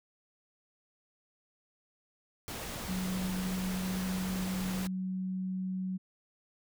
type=noise; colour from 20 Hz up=pink; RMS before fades=-40 dBFS; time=2.48-4.87 s; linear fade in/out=0 ms
type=tone with pitch glide; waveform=sine; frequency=185.5 to 186.68 Hz; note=F#3 to F#3; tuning=+5 to +16 cents; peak=-32 dBFS; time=2.88-5.98 s; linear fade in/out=20 ms; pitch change=+11 cents; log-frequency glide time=2.99-5.1 s
effects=none